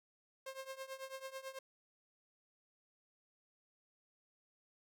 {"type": "tone with tremolo", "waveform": "sawtooth", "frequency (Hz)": 532, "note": "C5", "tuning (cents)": 29, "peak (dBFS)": -38, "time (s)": [0.46, 1.59], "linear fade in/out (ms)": 5, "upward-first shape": "triangle", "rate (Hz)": 9.1, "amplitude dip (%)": 90, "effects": []}